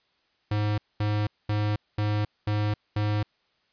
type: tone bursts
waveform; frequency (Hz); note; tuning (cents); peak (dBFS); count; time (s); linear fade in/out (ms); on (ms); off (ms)
square; 105; G#2; +19; -24; 6; 0.51-3.23; 5; 270; 220
effects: white hiss -69 dBFS RMS until 3.72 s + resampled to 11025 Hz